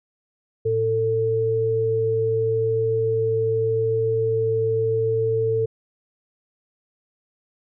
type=tone pair together; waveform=sine; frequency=112.6 / 446.5 Hz; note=A2 / A4; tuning=+40 / +25 cents; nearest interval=2 octaves; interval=2385 cents; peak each=-26 / -19 dBFS; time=0.65-5.66 s; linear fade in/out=10 ms; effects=none